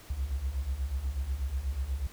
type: beating tone pair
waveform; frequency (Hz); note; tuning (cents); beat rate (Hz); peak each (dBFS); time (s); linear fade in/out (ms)
sine; 61.74 / 69.94; B1 / C#2; 0 / +16; 8.2; -35 / -31; 0.1-2.07; 5
effects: pink hiss -52 dBFS RMS until 2.12 s